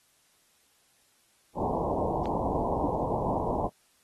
white low-pass noise, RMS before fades -30 dBFS, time 1.55-3.7 s, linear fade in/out 50 ms, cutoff 1000 Hz, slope 96 dB/octave
click, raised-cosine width 0.2 ms, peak -26 dBFS, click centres 2.257 s
sine tone with exponential decay, 288.8 Hz, D4, 29 cents flat, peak -21 dBFS, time 2.84-2.92 s, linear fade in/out 2 ms, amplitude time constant 17 ms
effects white hiss -66 dBFS RMS until 4.03 s + AAC 32 kbps

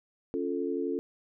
sine chord, Db augmented, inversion none, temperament equal, 277.2 / 349.2 / 440 Hz, Db4 / F4 / A4, 0 / 0 / 0 cents, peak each -33 dBFS, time 0.34-0.99 s, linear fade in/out 0 ms, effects none

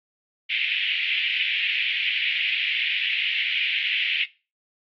white band-pass noise, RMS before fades -25 dBFS, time 0.49-4.25 s, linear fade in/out 20 ms, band 2100 to 3100 Hz, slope 48 dB/octave, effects noise-tail reverb RT60 0.3 s tail -17 dB re dry + AAC 32 kbps

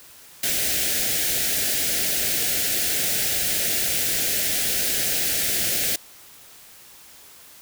white band-stop noise, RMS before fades -23 dBFS, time 0.43-5.96 s, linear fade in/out 5 ms, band 740 to 1500 Hz, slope 48 dB/octave, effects white hiss -47 dBFS RMS until 7.61 s

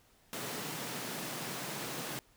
pink high-pass noise, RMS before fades -40 dBFS, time 0.33-2.19 s, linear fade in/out 0 ms, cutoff 120 Hz, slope 96 dB/octave, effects pink hiss -66 dBFS RMS until 2.36 s

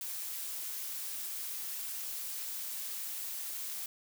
blue noise with amplitude modulation, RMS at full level -38 dBFS, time 0.01-3.86 s, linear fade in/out 2 ms, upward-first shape sine, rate 259 Hz, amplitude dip 35%, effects none

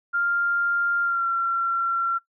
sine tone with pitch glide, 1396.9 to 1364.2 Hz, F6 to F6, 0 to -41 cents, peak -20 dBFS, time 0.13-2.19 s, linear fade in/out 20 ms, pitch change -41 cents, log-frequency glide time 1.02-1.27 s, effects noise-tail reverb RT60 0.1 s tail -18 dB re dry

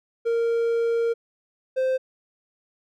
triangle tone pair in turn, 463.7 / 520.5 Hz, A#4 / C5, -9 / -9 cents, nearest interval major second, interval 200 cents, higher second, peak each -18 dBFS, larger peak neither, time 0.25-1.14 / 1.76-1.98 s, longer first, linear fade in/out 20 ms, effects none

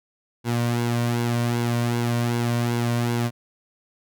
sawtooth tone with flanger, 119 Hz, A#2, 36 cents sharp, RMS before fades -23 dBFS, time 0.44-3.31 s, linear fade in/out 50 ms, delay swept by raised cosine 1.6 to 2.41 ms, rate 2.6 Hz, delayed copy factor -0.55, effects none

